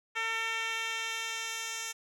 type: tone with band-pass filter sweep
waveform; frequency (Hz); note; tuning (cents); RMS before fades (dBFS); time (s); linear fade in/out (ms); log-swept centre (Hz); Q
10% pulse; 451.3; A4; +44; -35; 0.15-1.93; 20; 2200 to 6000; 1.1
effects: none